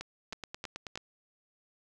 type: two click trains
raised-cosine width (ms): 0.2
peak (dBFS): -22 / -22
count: 7 / 4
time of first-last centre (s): 0.33-0.975 / 0.01-0.956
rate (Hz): 9.3 / 3.17
effects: none